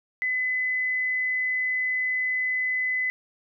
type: tone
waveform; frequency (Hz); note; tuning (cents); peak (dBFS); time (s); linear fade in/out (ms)
sine; 2015; B6; +34; -23; 0.22-3.1; 0
effects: none